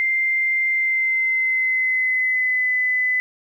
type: tone with pitch glide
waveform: sine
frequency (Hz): 2093 to 2008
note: C7 to B6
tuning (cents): 0 to +28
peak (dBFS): -17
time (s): 0-3.2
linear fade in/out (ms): 0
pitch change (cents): -72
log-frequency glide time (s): 0.68-2.7
effects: 9-bit